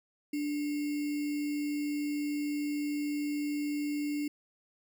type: tone with sample-and-hold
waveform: sine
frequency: 293.3 Hz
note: D4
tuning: 2 cents flat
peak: -30 dBFS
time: 0.33-4.28 s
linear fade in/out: 5 ms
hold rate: 2450 Hz
effects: none